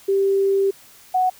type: tone pair in turn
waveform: sine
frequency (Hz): 392 / 740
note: G4 / F#5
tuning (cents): 0 / 0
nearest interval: major seventh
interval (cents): 1100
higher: second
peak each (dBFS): -15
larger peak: neither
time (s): 0.08-0.71 / 1.14-1.3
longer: first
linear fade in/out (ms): 10
effects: white hiss -48 dBFS RMS until 1.39 s